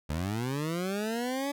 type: linear sweep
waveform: 20% pulse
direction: up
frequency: 70.7 to 287.2 Hz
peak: -25 dBFS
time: 0.09-1.52 s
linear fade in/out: 10 ms
effects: none